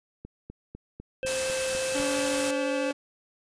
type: click train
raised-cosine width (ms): 3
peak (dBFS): -27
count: 8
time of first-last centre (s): 0.25-2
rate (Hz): 4
type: harmonic tone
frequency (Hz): 523.3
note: C5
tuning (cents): 0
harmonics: 1 / 3 / 5 / 6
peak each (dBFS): -28 / -41 / -38 / -48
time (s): 1.23-2.91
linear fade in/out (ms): 0
type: noise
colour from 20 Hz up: white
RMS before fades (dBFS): -31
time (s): 1.26-2.51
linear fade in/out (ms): 5
type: tone with vibrato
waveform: sawtooth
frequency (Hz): 285.4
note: D4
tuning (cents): -49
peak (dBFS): -25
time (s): 1.94-2.93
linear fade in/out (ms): 20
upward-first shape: sine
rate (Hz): 14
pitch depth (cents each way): 10
effects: resampled to 22050 Hz